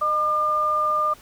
sine tone pair together, 611.3 / 1203 Hz, D#5 / D6, -31 / +41 cents, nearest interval octave, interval 1172 cents, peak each -28 / -19 dBFS, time 0.01-1.14 s, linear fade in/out 10 ms, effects pink hiss -49 dBFS RMS until 1.21 s

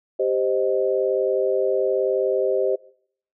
sine chord, C minor, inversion second, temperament equal, 392 / 523.3 / 622.3 Hz, G4 / C5 / Eb5, 0 / 0 / 0 cents, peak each -22 / -22 / -25 dBFS, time 0.19-2.76 s, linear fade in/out 10 ms, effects noise-tail reverb RT60 0.6 s tail -21 dB re dry

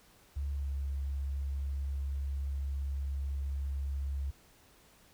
sine tone with pitch glide, 70.5 to 69.09 Hz, C#2 to C#2, +30 to -5 cents, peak -32 dBFS, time 0.36-4.31 s, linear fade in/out 10 ms, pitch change -35 cents, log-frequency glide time 0.56-0.69 s, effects pink hiss -62 dBFS RMS until 5.13 s

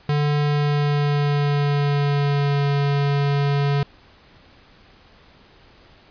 square tone with pitch glide, 146.83 to 142.07 Hz, D3 to C#3, 0 to +43 cents, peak -18 dBFS, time 0.09-3.83 s, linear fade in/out 2 ms, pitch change -57 cents, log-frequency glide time 0.38-2.67 s, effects pink hiss -51 dBFS RMS until 6.1 s + resampled to 11025 Hz

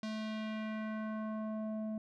square tone with low-pass filter sweep, 217.1 Hz, A3, 23 cents flat, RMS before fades -39 dBFS, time 0.03-1.98 s, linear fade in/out 2 ms, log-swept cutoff 5000 to 510 Hz, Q 1.5, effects none

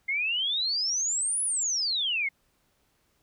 sine exponential two-way sweep, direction up then down, 2093 to 10400 to 2093 Hz, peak -25 dBFS, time 0.08-2.29 s, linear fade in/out 10 ms, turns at 1.43 s, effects pink hiss -70 dBFS RMS until 3.22 s

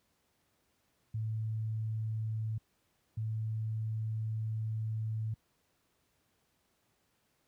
sine tone bursts at uneven times, 110 Hz, A2, in tune, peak -32 dBFS, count 2, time 1.14-2.58 / 3.17-5.34 s, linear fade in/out 5 ms, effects pink hiss -75 dBFS RMS until 7.47 s + high-pass 60 Hz 12 dB/octave

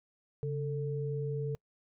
sine tone pair together, 139.83 / 444.3 Hz, C#3 / A4, +15 / +17 cents, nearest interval octave + minor sixth, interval 2002 cents, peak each -33 / -36 dBFS, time 0.43-1.55 s, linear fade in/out 0 ms, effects noise-tail reverb RT60 0.1 s tail -26 dB re dry

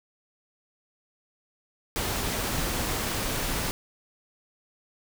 pink noise, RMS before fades -29 dBFS, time 1.96-3.71 s, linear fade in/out 0 ms, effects none

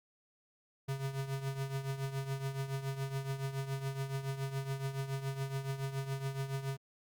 square tone with tremolo, 135.9 Hz, C#3, 34 cents flat, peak -33 dBFS, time 0.88-6.77 s, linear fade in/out 10 ms, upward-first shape triangle, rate 7.1 Hz, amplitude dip 75%, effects Opus 48 kbps

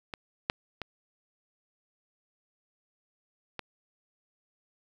clicks, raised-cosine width 0.3 ms, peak -20 / -9 / -19 / -19 dBFS, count 4, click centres 0.138 / 0.499 / 0.817 / 3.593 s, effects 8-bit

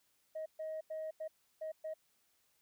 sine tone bursts at uneven times, 630 Hz, D#5, 21 cents sharp, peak -37 dBFS, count 6, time 0.35-0.46 / 0.59-0.81 / 0.9-1.11 / 1.2-1.28 / 1.61-1.72 / 1.84-1.94 s, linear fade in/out 10 ms, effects tanh soft clip ceiling -36 dBFS + white hiss -75 dBFS RMS until 2.61 s

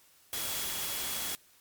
sine tone in noise, 3348 Hz, G#7, 13 cents sharp, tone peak -43 dBFS, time 0.33-1.35 s, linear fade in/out 0 ms, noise white, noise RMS -35 dBFS, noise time 0.33-1.35 s, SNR -11 dB, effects white hiss -62 dBFS RMS until 1.6 s + MP3 96 kbps

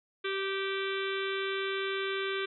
harmonic tone with a mistuned harmonic, 388.5 Hz, G4, 16 cents flat, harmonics 1 / 3 / 4 / 5 / 6 / 7 / 8 / 9 / 10, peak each -33 / -40 / -38 / -44 / -40 / -46 / -44 / -42 / -48 dBFS, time 0.24-2.46 s, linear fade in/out 10 ms, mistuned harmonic 3, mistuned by +17 cents, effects none

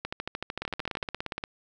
two click trains, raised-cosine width 0.3 ms, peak -16 / -16 dBFS, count 14 / 15, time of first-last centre 0.05-1.027 / 0.62-1.439 s, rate 13.3 / 17.1 Hz, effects none

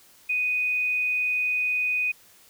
sine tone, 2489 Hz, D#7, in tune, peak -22 dBFS, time 0.29-2.12 s, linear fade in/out 10 ms, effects white hiss -55 dBFS RMS until 2.49 s

